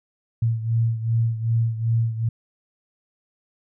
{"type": "beating tone pair", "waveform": "sine", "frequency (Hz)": [113.9, 116.5], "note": ["A#2", "A#2"], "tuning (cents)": [-40, -1], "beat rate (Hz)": 2.6, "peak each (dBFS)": [-20, -25], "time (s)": [0.42, 2.29], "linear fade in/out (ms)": 5, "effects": []}